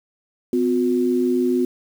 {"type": "tone pair together", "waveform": "sine", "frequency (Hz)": [253.2, 360], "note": ["B3", "F#4"], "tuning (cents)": [43, -47], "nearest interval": "tritone", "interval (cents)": 610, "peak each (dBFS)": -19, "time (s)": [0.53, 1.65], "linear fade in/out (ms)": 2, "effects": ["7-bit"]}